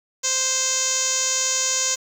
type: tone with low-pass filter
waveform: 5% pulse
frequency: 522 Hz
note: C5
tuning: 4 cents flat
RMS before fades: -22 dBFS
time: 0.23-1.96 s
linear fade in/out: 20 ms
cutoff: 6700 Hz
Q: 9.8
effects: 7-bit